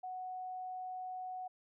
sine tone, 740 Hz, F#5, in tune, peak -40 dBFS, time 0.03-1.48 s, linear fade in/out 10 ms, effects none

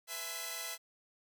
5% pulse tone cluster, 493.9 / 663 / 833 / 1038 / 2013 Hz, B4 / E5 / G#5 / C6 / B6, 0 / +10 / +5 / -14 / +33 cents, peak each -38 / -33 / -37 / -38 / -32 dBFS, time 0.07-0.78 s, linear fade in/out 50 ms, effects none

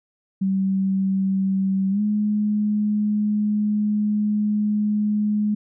sine tone with pitch glide, 192.4 to 209.8 Hz, G3 to G#3, -32 to +18 cents, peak -18 dBFS, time 0.41-5.55 s, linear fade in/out 10 ms, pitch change +150 cents, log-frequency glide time 1.9-2.01 s, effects none

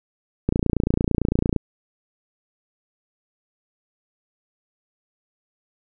click train, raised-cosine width 3 ms, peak -6 dBFS, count 32, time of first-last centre 0.49-1.563 s, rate 28.9 Hz, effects none

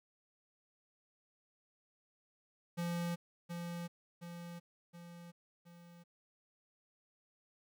square tone with echo, 172.1 Hz, F3, 25 cents flat, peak -36 dBFS, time 2.77-3.16 s, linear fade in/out 20 ms, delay 720 ms, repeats 4, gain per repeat -5 dB, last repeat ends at 6.04 s, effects 13-bit

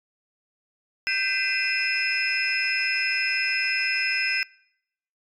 sine tone cluster, 1559 / 2028 / 2433 / 2657 / 5140 Hz, G6 / B6 / D#7 / E7 / E8, -10 / +45 / -39 / +13 / -45 cents, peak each -28 dBFS, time 1.07-4.43 s, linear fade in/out 0 ms, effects noise-tail reverb RT60 0.8 s tail -26 dB re dry + tanh soft clip ceiling -14 dBFS

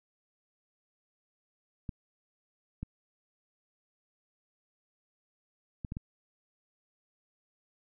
clicks, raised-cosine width 5 ms, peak -24 dBFS, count 5, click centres 1.892 / 2.83 / 5.848 / 5.921 / 5.969 s, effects none

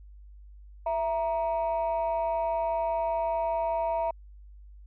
sine tone pair together, 664 / 939 Hz, E5 / A#5, +12 / +12 cents, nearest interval tritone, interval 600 cents, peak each -26 / -28 dBFS, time 0.86-4.11 s, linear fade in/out 5 ms, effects tanh soft clip ceiling -21 dBFS + added 50 Hz sine -46 dBFS peak until 4.86 s

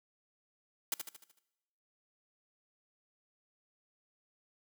white noise with echo, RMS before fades -33 dBFS, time 0.92-0.94 s, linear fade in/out 2 ms, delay 75 ms, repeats 6, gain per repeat -6 dB, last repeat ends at 1.39 s, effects noise-tail reverb RT60 1.0 s tail -21 dB re dry + high-pass 200 Hz 12 dB/octave

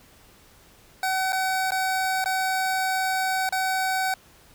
25% pulse tone with dropouts, 757 Hz, F#5, 39 cents sharp, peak -19 dBFS, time 1.03-4.14 s, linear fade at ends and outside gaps 2 ms, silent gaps 1.323-1.329 / 1.707-1.719 / 2.242-2.258 / 3.491-3.524 s, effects pink hiss -54 dBFS RMS until 4.54 s

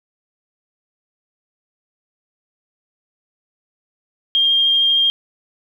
sine tone with vibrato, 3211 Hz, G7, 41 cents sharp, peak -12 dBFS, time 4.35-5.1 s, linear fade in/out 0 ms, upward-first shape sine, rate 13 Hz, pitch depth 10 cents each way, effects 8-bit

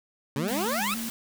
20% pulse exponential sweep, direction up, 129.6 to 1357 Hz, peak -22 dBFS, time 0.36-0.94 s, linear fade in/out 2 ms
sine tone with vibrato, 217.3 Hz, A3, 21 cents flat, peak -32 dBFS, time 0.36-1.09 s, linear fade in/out 2 ms, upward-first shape square, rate 3.4 Hz, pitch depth 97 cents each way
white noise, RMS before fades -36 dBFS, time 0.48-1.1 s, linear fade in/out 0 ms
effects none

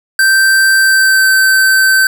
square tone with pitch glide, 1562 to 1544.1 Hz, G6 to G6, -7 to -27 cents, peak -7 dBFS, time 0.19-2.07 s, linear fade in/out 2 ms, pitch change -20 cents, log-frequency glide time 0.76-1.27 s, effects none

